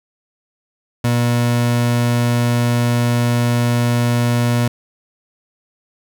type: tone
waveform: 30% pulse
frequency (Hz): 120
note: B2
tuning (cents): -49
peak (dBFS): -11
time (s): 1.04-4.68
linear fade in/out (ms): 5
effects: 8-bit